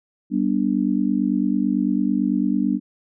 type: chord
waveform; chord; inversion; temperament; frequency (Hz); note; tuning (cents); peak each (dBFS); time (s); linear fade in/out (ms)
sine; G major; none; just; 196 / 245 / 294; G3 / B3 / D4; 0 / -14 / +2; -22; 0.3-2.8; 50
effects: none